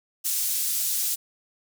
pink high-pass noise, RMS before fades -26 dBFS, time 0.24-1.16 s, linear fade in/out 20 ms, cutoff 7400 Hz, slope 12 dB/octave, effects none

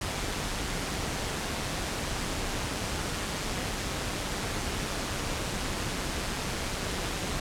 pink noise with amplitude modulation, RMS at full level -30 dBFS, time 0.01-7.4 s, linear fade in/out 5 ms, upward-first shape sine, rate 194 Hz, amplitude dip 45%, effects low-pass 9000 Hz 12 dB/octave

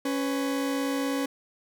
40% pulse tone pair together, 277.2 / 498.2 Hz, C#4 / B4, 0 / +15 cents, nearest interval minor seventh, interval 1015 cents, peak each -26 / -32 dBFS, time 0.05-1.26 s, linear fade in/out 5 ms, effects none

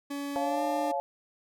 40% pulse tone with pitch glide, 283.1 to 298.9 Hz, C#4 to D4, +37 to +31 cents, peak -32 dBFS, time 0.1-0.92 s, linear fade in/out 10 ms, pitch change +94 cents, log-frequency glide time 0.39-0.62 s
sine chord, Db augmented, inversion none, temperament equal with one note detuned, 554.4 / 698.5 / 861.9 Hz, Db5 / F5 / A5, 0 / 0 / -36 cents, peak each -32 dBFS, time 0.36-1 s, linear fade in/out 0 ms
effects none

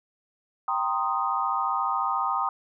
sine chord, C minor seventh, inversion second, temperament equal, 784 / 932.3 / 1046.5 / 1244.5 Hz, G5 / Bb5 / C6 / Eb6, 0 / 0 / 0 / 0 cents, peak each -30 / -30 / -30 / -27 dBFS, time 0.68-2.49 s, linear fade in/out 2 ms, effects none

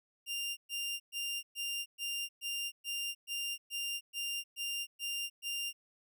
sawtooth tone bursts, 2794 Hz, F7, in tune, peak -32 dBFS, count 13, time 0.26-5.73 s, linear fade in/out 50 ms, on 310 ms, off 120 ms, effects none

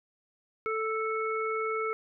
harmonic tone, 440 Hz, A4, in tune, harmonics 1 / 3 / 5, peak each -31 / -32 / -37 dBFS, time 0.66-1.93 s, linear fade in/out 0 ms, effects none

